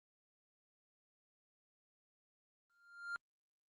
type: tone with exponential growth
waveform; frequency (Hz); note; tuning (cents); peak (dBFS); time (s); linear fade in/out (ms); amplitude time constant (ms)
triangle; 1396.9; F6; 0; -35; 2.7-3.16; 0; 99
effects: Opus 32 kbps